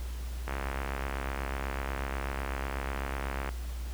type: click train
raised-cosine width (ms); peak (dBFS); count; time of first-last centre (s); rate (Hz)
0.5; -19; 206; 0.48-3.49; 68.1
effects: added 60 Hz sine -34 dBFS peak until 3.93 s + pink hiss -49 dBFS RMS until 3.93 s